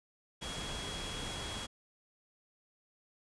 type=tone in noise; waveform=sine; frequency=3322 Hz; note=G#7; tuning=in tune; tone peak=-44 dBFS; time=0.41-1.67 s; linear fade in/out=20 ms; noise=pink; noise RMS=-41 dBFS; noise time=0.41-1.67 s; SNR=-6 dB; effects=resampled to 22050 Hz